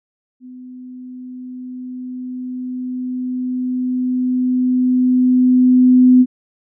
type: tone with level ramp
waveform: sine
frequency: 252.6 Hz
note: B3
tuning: 39 cents sharp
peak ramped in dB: -33 to -5 dBFS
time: 0.4-6.26 s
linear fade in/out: 50 ms
effects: none